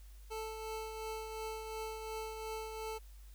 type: tone with tremolo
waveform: 25% pulse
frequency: 440 Hz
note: A4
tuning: in tune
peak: -35 dBFS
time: 0.3-2.99 s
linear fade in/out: 20 ms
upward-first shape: triangle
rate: 2.8 Hz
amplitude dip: 45%
effects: added 50 Hz sine -51 dBFS peak until 3.34 s + white hiss -66 dBFS RMS until 3.34 s